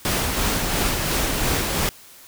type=noise with tremolo; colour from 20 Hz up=pink; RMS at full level=-21 dBFS; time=0.05-1.89 s; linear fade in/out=0 ms; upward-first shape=sine; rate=2.9 Hz; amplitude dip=30%; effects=white hiss -46 dBFS RMS until 2.27 s